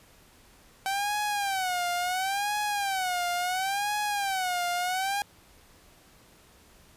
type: tone with vibrato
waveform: sawtooth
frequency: 767 Hz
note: G5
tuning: 38 cents flat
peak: -23 dBFS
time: 0.86-5.22 s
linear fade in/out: 0 ms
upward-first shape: sine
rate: 0.72 Hz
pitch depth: 150 cents each way
effects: pink hiss -57 dBFS RMS until 6.96 s + resampled to 32000 Hz